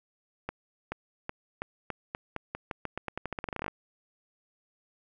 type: accelerating click train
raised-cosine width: 0.5 ms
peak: -18 dBFS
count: 25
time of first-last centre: 0.49-3.681 s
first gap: 430 ms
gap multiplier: 0.87
effects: none